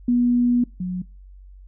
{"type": "tone pair in turn", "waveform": "sine", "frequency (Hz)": [243.1, 181.79], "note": ["B3", "F#3"], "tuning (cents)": [-27, -30], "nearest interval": "perfect fourth", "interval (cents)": 503, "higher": "first", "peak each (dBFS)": [-15, -23], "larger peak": "first", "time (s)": [[0.08, 0.64], [0.8, 1.02]], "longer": "first", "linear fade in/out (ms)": 5, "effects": ["noise-tail reverb RT60 0.3 s tail -24 dB re dry", "added 47 Hz sine -41 dBFS peak until 1.67 s"]}